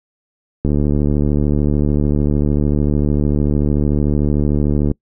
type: click train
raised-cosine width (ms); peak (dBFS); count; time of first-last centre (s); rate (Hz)
3; -4; 314; 0.65-4.914; 73.4
effects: noise-tail reverb RT60 0.1 s tail -25 dB re dry